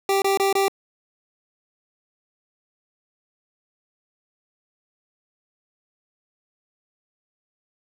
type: tone bursts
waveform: 25% pulse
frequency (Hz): 392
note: G4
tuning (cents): 0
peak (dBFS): -14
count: 4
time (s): 0.09-0.682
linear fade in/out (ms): 2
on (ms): 130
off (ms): 24
effects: none